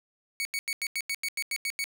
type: tone bursts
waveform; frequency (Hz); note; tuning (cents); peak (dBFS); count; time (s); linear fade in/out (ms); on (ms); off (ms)
sawtooth; 2233; C#7; +12; -25; 11; 0.4-1.841; 0; 51; 88
effects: none